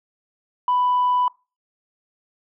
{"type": "tone", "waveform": "sine", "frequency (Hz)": 992, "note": "B5", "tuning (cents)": 7, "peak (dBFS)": -15, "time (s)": [0.68, 1.28], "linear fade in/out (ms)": 2, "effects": ["noise-tail reverb RT60 0.3 s tail -25 dB re dry", "tanh soft clip ceiling -13 dBFS"]}